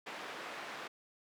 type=band-pass noise; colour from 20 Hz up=white; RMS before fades=-45 dBFS; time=0.06-0.88 s; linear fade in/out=10 ms; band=290 to 2000 Hz; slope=12 dB/octave; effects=none